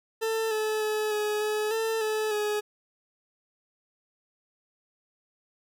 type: tone with pitch steps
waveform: 40% pulse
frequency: 445.9 / 431.9 / 428.3 / 421.5 / 425.7 / 447 / 432 / 419.7 Hz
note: A4 / A4 / A4 / G#4 / G#4 / A4 / A4 / G#4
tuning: +23 / -32 / -47 / +26 / +43 / +27 / -32 / +18 cents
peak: -25 dBFS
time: 0.21-2.61 s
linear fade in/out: 20 ms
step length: 300 ms
effects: none